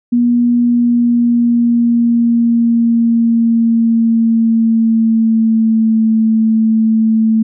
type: tone with pitch glide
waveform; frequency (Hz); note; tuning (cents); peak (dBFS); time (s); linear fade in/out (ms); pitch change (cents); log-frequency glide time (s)
sine; 240.3 to 221.6; B3 to A3; -47 to +13; -8; 0.12-7.43; 10; -140; 0.59-6.05
effects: none